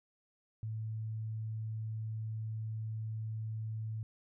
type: tone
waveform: sine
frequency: 110 Hz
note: A2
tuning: in tune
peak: -36 dBFS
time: 0.63-4.03 s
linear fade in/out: 0 ms
effects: none